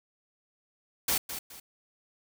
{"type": "noise with echo", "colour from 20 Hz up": "white", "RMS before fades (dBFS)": -27, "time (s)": [1.08, 1.18], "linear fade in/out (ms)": 5, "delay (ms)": 210, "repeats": 2, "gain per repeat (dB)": -10, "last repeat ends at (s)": 1.6, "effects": []}